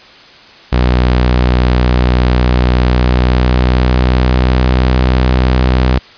sawtooth tone with pitch glide, 61.74 to 63.18 Hz, B1 to B1, 0 to +40 cents, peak -4 dBFS, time 0.72-5.99 s, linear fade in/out 10 ms, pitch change +40 cents, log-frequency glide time 2.79-4.86 s, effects white hiss -38 dBFS RMS until 6.17 s + resampled to 11025 Hz

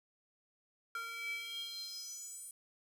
square tone with high-pass filter sweep, 460.4 Hz, A#4, 22 cents flat, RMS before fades -44 dBFS, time 0.95-2.51 s, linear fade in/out 2 ms, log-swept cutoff 1500 to 9500 Hz, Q 6.9, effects none

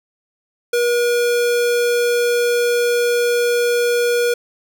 square tone, 480 Hz, B4, 49 cents flat, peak -15 dBFS, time 0.73-4.34 s, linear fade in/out 5 ms, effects none

